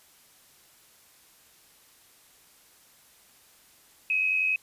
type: tone pair together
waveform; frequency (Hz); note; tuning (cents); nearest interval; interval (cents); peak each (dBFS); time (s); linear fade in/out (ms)
sine; 2463 / 2554; D#7 / D#7; -18 / +45; minor second; 63; -32 / -23; 4.1-4.56; 2
effects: white hiss -58 dBFS RMS until 4.62 s + resampled to 32000 Hz